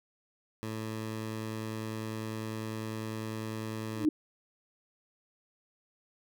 15% pulse tone, 110 Hz, A2, in tune, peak -29 dBFS, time 0.63-4.05 s, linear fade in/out 0 ms
sine tone with exponential growth, 306 Hz, D#4, 29 cents flat, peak -19 dBFS, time 3.92-4.09 s, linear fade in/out 5 ms, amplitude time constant 35 ms
effects none

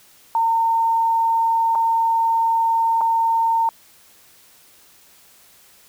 sine tone with dropouts, 911 Hz, A#5, 40 cents flat, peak -15 dBFS, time 0.35-3.69 s, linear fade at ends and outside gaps 1 ms, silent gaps 1.751-1.755 / 3.01-3.014 s, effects white hiss -51 dBFS RMS until 5.88 s

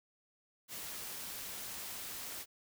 white noise, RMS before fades -44 dBFS, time 0.68-2.46 s, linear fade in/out 50 ms, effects none

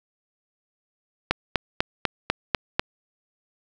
click train, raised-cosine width 0.3 ms, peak -3 dBFS, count 7, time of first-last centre 1.31-2.795 s, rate 4.04 Hz, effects none

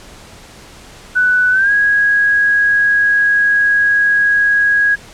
sine tone with pitch glide, 1490 to 1653.3 Hz, F#6 to G#6, +12 to -8 cents, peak -9 dBFS, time 1.15-4.96 s, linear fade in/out 20 ms, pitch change +180 cents, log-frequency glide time 1.51-1.72 s, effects pink hiss -38 dBFS RMS until 5.13 s + low-pass 9000 Hz 12 dB/octave

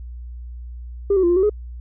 sine tone with pitch steps, 399.3 / 376.5 / 345.5 / 350.8 / 377.7 / 419.1 Hz, G4 / F#4 / F4 / F4 / F#4 / G#4, +32 / +30 / -19 / +8 / +36 / +16 cents, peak -12 dBFS, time 1.1-1.496 s, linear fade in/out 5 ms, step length 66 ms, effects tanh soft clip ceiling -10 dBFS + added 60 Hz sine -31 dBFS peak until 1.8 s

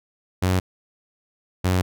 sawtooth tone pair in turn, 92.5 / 91.65 Hz, F#2 / F#2, 0 / -16 cents, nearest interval unison, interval 16 cents, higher first, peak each -14 dBFS, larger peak neither, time 0.42-0.6 / 1.64-1.82 s, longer neither, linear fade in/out 10 ms, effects none

